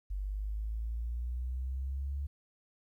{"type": "linear sweep", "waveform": "sine", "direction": "up", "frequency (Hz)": [47.61, 71.1], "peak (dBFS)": -33, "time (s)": [0.1, 2.27], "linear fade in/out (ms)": 10, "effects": ["12-bit"]}